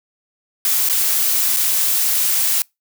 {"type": "noise with dropouts", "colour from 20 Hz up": "blue", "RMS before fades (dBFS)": -17, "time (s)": [0.65, 2.62], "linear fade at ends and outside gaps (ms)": 1, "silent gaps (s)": [[0.889, 0.897], [1.564, 1.569]], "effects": ["noise-tail reverb RT60 0.2 s tail -26 dB re dry"]}